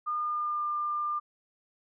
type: tone with pitch glide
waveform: sine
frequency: 1215 to 1197.6 Hz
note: D#6 to D6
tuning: -42 to +33 cents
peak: -28 dBFS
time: 0.06-1.2 s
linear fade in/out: 20 ms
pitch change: -25 cents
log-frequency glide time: 0.16-0.68 s
effects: none